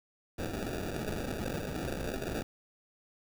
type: noise with sample-and-hold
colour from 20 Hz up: violet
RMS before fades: -36 dBFS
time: 0.38-2.43 s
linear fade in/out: 5 ms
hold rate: 1050 Hz
effects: none

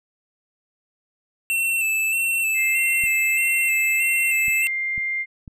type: tone with vibrato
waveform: square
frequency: 2667 Hz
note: E7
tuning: 20 cents sharp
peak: -20 dBFS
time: 1.5-4.67 s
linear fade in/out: 0 ms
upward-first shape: square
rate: 1.6 Hz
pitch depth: 26 cents each way
type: tone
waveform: sine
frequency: 2100 Hz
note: C7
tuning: 6 cents sharp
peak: -22 dBFS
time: 2.54-5.26 s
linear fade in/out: 50 ms
type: clicks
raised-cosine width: 5 ms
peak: -26 dBFS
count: 4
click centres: 3.038 / 4.482 / 4.979 / 5.478 s
effects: none

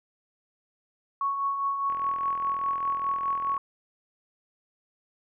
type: tone with tremolo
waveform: sine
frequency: 1108.7 Hz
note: C#6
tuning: in tune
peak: -23 dBFS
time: 1.21-3.58 s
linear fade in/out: 2 ms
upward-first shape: triangle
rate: 4.9 Hz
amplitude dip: 50%
type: click train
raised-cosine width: 0.5 ms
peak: -28 dBFS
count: 71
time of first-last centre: 1.9-3.567 s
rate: 42 Hz
effects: none

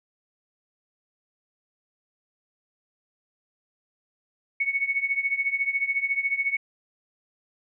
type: tone with tremolo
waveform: sine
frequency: 2217 Hz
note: C#7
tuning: in tune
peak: -19 dBFS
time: 4.6-6.57 s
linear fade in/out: 5 ms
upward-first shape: triangle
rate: 14 Hz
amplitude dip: 90%
effects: none

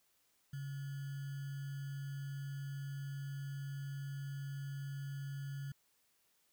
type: tone with sample-and-hold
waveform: sine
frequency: 138.8 Hz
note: C#3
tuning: 3 cents sharp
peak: -40 dBFS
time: 0.53-5.72 s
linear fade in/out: 5 ms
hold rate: 1575 Hz
effects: white hiss -75 dBFS RMS until 6.52 s

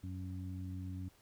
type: harmonic tone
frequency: 92.5 Hz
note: F#2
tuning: in tune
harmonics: 1 / 2 / 3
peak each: -41 / -48 / -48 dBFS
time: 0.03-1.09 s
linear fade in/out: 10 ms
effects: pink hiss -67 dBFS RMS until 1.21 s

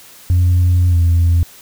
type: tone with pitch glide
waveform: sine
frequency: 88.9 to 84.98 Hz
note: F2 to F2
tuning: +31 to -47 cents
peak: -7 dBFS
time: 0.3-1.43 s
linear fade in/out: 0 ms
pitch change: -78 cents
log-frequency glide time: 0.9-0.96 s
effects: tanh soft clip ceiling -7 dBFS + white hiss -41 dBFS RMS until 1.61 s

